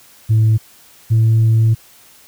sine tone pair in turn, 110 / 112.05 Hz, A2 / A2, 0 / +32 cents, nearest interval unison, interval 32 cents, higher second, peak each -7 dBFS, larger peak neither, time 0.29-0.58 / 1.1-1.75 s, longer second, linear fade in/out 20 ms, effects tanh soft clip ceiling -7 dBFS + white hiss -46 dBFS RMS until 2.27 s

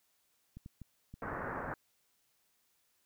clicks, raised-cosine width 5 ms, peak -35 dBFS, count 5, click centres 0.57 / 0.661 / 0.817 / 1.14 / 1.331 s
white low-pass noise, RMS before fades -40 dBFS, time 1.22-1.74 s, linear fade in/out 2 ms, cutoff 1700 Hz, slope 48 dB/octave
effects white hiss -75 dBFS RMS until 3.05 s

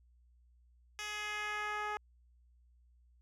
10% pulse tone with band-pass filter sweep, 420 Hz, G#4, 19 cents sharp, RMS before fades -39 dBFS, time 0.99-1.97 s, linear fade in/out 0 ms, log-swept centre 4100 to 920 Hz, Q 0.97, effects added 60 Hz sine -63 dBFS peak until 3.21 s

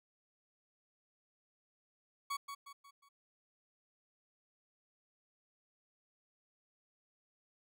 40% pulse tone with echo, 1121 Hz, C#6, 19 cents sharp, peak -35 dBFS, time 2.3-2.37 s, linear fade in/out 10 ms, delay 180 ms, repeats 4, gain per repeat -7 dB, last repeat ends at 3.09 s, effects none

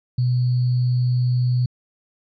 sine tone with sample-and-hold, 124.3 Hz, B2, 12 cents sharp, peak -16 dBFS, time 0.18-1.66 s, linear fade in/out 5 ms, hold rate 4410 Hz, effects resampled to 16000 Hz

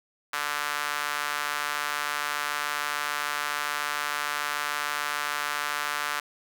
sawtooth tone with high-pass filter, 146.83 Hz, D3, in tune, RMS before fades -30 dBFS, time 0.33-6.2 s, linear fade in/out 5 ms, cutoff 1300 Hz, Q 1.9, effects none

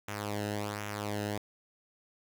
sawtooth tone with flanger, 103.83 Hz, G#2, in tune, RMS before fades -36 dBFS, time 0.08-1.38 s, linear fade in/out 5 ms, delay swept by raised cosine 0.22 to 0.89 ms, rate 1.3 Hz, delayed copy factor -0.7, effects 9-bit

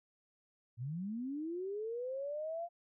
sine linear sweep, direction up, 110 to 698.5 Hz, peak -37 dBFS, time 0.77-2.69 s, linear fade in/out 50 ms, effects none

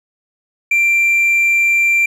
sine tone with hard clipping, 2361 Hz, D7, 9 cents sharp, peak -11 dBFS, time 0.71-2.06 s, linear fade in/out 5 ms, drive 2 dB, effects none

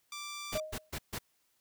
10% pulse tone, 1174.7 Hz, D6, in tune, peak -32 dBFS, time 0.12-0.6 s, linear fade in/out 2 ms
pink noise bursts, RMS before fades -38 dBFS, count 4, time 0.52-1.188 s, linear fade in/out 10 ms, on 62 ms, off 140 ms
sine tone with exponential decay, 622.3 Hz, D#5, in tune, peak -29 dBFS, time 0.55-0.9 s, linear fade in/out 5 ms, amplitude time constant 76 ms
effects white hiss -74 dBFS RMS until 1.6 s

